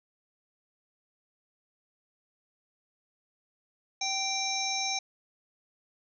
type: harmonic tone with a mistuned harmonic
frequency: 784 Hz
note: G5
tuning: in tune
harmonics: 1 / 3 / 5 / 7 / 8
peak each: -35 / -35 / -35 / -35 / -35 dBFS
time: 4.01-4.99 s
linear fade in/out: 5 ms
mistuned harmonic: 1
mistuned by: -18 cents
effects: none